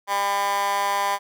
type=tone with high-pass filter; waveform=15% pulse; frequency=200.3 Hz; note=G3; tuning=38 cents sharp; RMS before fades=-23 dBFS; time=0.07-1.19 s; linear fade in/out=50 ms; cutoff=970 Hz; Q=3.8; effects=none